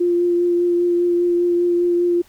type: tone with vibrato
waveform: sine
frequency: 349.2 Hz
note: F4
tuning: in tune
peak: -14 dBFS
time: 0-2.22 s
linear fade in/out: 10 ms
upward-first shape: triangle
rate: 5 Hz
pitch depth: 16 cents each way
effects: pink hiss -52 dBFS RMS until 2.28 s